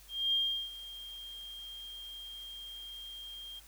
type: tone with ADSR envelope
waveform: sine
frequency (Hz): 3208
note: G7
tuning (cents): +39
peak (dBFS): -26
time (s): 0.08-3.6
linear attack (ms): 250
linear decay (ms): 370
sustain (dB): -17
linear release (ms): 12
effects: added 50 Hz sine -58 dBFS peak until 3.67 s + white hiss -58 dBFS RMS until 3.67 s